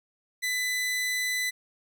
sawtooth tone, 2000 Hz, B6, 21 cents sharp, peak -23 dBFS, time 0.42-1.51 s, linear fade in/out 20 ms, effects none

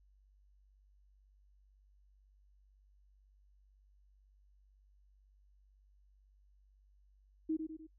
sine tone with echo, 316.7 Hz, D#4, 31 cents sharp, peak -31 dBFS, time 7.49-7.57 s, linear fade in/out 10 ms, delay 100 ms, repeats 3, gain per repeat -6 dB, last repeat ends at 7.87 s, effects noise-tail reverb RT60 0.1 s tail -25 dB re dry + added 49 Hz sine -64 dBFS peak until 7.98 s

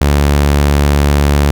sawtooth tone, 72 Hz, D2, 34 cents flat, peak -4 dBFS, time 0.01-1.51 s, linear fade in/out 0 ms, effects none

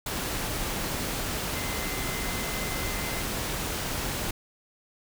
sine tone in noise, 2063 Hz, C7, 25 cents flat, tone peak -39 dBFS, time 1.55-3.22 s, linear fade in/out 5 ms, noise pink, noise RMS -31 dBFS, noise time 0.06-4.31 s, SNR -11 dB, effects none

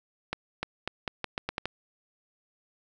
accelerating click train, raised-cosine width 0.3 ms, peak -14 dBFS, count 9, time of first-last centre 0.33-1.656 s, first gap 300 ms, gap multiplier 0.82, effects none

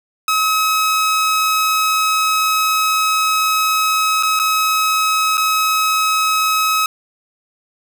sawtooth tone with dropouts, 1279 Hz, D#6, 47 cents sharp, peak -10 dBFS, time 0.28-6.86 s, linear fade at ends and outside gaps 2 ms, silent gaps 4.227-4.232 / 4.392-4.397 / 5.372-5.378 s, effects none

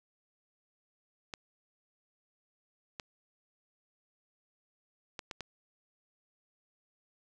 clicks, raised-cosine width 0.2 ms, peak -22 dBFS, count 5, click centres 1.338 / 2.998 / 5.192 / 5.312 / 5.407 s, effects none

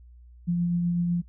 sine tone with tremolo, 173.5 Hz, F3, 11 cents flat, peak -21 dBFS, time 0.47-1.22 s, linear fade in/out 20 ms, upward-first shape triangle, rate 8 Hz, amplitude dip 25%, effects noise-tail reverb RT60 0.1 s tail -25 dB re dry + added 60 Hz sine -47 dBFS peak until 1.28 s

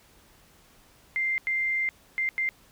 sine tone bursts at uneven times, 2093 Hz, C7, in tune, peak -24 dBFS, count 4, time 1.16-1.38 / 1.47-1.89 / 2.18-2.29 / 2.38-2.49 s, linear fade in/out 0 ms, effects pink hiss -58 dBFS RMS until 2.71 s

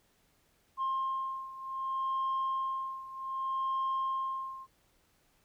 sine beating tone pair, 1062 / 1062.65 Hz, C6 / C6, +25 / +27 cents, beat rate 0.65 Hz, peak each -32 / -35 dBFS, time 0.77-4.67 s, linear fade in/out 50 ms, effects tanh soft clip ceiling -27 dBFS + pink hiss -70 dBFS RMS until 5.44 s

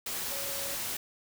sine tone in noise, 554.4 Hz, C#5, in tune, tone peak -42 dBFS, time 0.31-0.75 s, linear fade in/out 5 ms, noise white, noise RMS -35 dBFS, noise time 0.06-0.97 s, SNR -10 dB, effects none

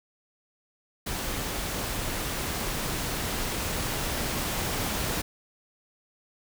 pink noise with level ramp, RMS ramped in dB -32 to -29 dBFS, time 1.06-5.22 s, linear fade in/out 10 ms, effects none

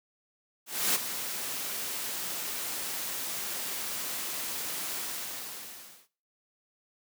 white noise with ADSR envelope, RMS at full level -25 dBFS, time 0.66-6.08 s, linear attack 290 ms, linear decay 19 ms, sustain -10 dB, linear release 1100 ms, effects noise-tail reverb RT60 0.4 s tail -19 dB re dry + high-pass 150 Hz 12 dB/octave

